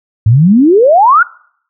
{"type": "exponential sweep", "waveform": "sine", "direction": "up", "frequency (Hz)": [101.8, 1486], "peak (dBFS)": -3, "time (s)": [0.26, 1.23], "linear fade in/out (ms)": 5, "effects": ["noise-tail reverb RT60 0.6 s tail -23 dB re dry"]}